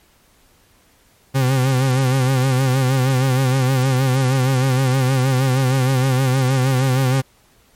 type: tone with vibrato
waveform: 40% pulse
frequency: 130.81 Hz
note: C3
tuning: in tune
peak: -13 dBFS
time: 1.34-7.22 s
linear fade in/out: 20 ms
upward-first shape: sine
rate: 6.4 Hz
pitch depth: 65 cents each way
effects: pink hiss -55 dBFS RMS until 7.75 s + MP3 64 kbps